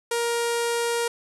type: tone with low-pass filter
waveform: sawtooth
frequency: 470 Hz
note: A#4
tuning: 14 cents sharp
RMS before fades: -25 dBFS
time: 0.11-1.08 s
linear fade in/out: 5 ms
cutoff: 10000 Hz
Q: 2.1
effects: none